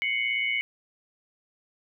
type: tone cluster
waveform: sine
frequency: 2103 / 2220 / 2965 Hz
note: C7 / C#7 / F#7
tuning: +8 / +2 / +3 cents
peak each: -31 / -26 / -33 dBFS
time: 0.02-0.61 s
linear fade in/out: 0 ms
effects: none